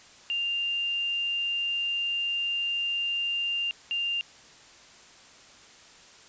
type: tone pair in turn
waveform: sine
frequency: 2794 / 2794 Hz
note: F7 / F7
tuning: 0 / 0 cents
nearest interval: unison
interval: 0 cents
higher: neither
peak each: -26 dBFS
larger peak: neither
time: 0.3-3.71 / 3.91-4.21 s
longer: first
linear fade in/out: 0 ms
effects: white hiss -52 dBFS RMS until 6.28 s + resampled to 16000 Hz